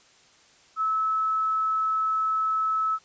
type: tone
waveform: sine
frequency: 1300 Hz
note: E6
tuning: 24 cents flat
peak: -22 dBFS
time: 0.76-2.99 s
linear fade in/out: 50 ms
effects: white hiss -57 dBFS RMS until 3.04 s + resampled to 16000 Hz